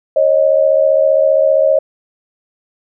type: tone pair together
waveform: sine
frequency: 546 / 621.2 Hz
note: C#5 / D#5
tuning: -26 / -3 cents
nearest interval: major second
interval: 223 cents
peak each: -11 dBFS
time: 0.16-1.79 s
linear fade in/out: 5 ms
effects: none